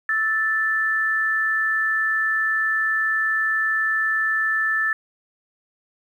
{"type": "tone pair together", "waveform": "sine", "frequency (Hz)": [1312.2, 1760], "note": ["E6", "A6"], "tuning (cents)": [-8, 0], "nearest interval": "perfect fourth", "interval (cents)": 508, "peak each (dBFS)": [-27, -19], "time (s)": [0.09, 4.93], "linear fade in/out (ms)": 2, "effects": ["9-bit"]}